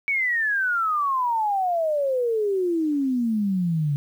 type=exponential sweep; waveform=sine; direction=down; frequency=2276 to 140.1 Hz; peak=-20 dBFS; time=0.08-3.96 s; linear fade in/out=0 ms; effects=9-bit